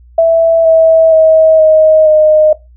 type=tone with pitch steps; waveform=sine; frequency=659.3 / 648.3 / 637.6 / 627 / 616.6 Hz; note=E5 / E5 / D#5 / D#5 / D#5; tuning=0 / -29 / +42 / +13 / -16 cents; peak=-3 dBFS; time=0.18-2.53 s; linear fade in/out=5 ms; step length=470 ms; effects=noise-tail reverb RT60 0.2 s tail -18 dB re dry + added 60 Hz sine -37 dBFS peak until 2.76 s